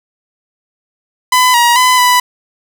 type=tone with pitch steps; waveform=sawtooth; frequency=1006 / 951 / 1008 / 991 Hz; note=B5 / A#5 / B5 / B5; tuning=+32 / +34 / +35 / +6 cents; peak=-3 dBFS; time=1.32-2.2 s; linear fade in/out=5 ms; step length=220 ms; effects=none